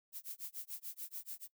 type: noise with tremolo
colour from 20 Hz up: violet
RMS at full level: -43 dBFS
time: 0.12-1.48 s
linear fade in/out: 50 ms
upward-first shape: sine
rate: 6.9 Hz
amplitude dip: 100%
effects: noise-tail reverb RT60 0.1 s tail -21 dB re dry